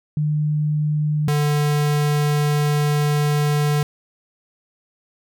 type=tone pair in turn; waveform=sine / square; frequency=150.8 / 147.7 Hz; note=D3 / D3; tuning=+46 / +10 cents; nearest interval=unison; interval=36 cents; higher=first; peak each=-17 dBFS; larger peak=neither; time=0.17-1.28 / 1.28-3.83 s; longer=second; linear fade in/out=2 ms; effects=none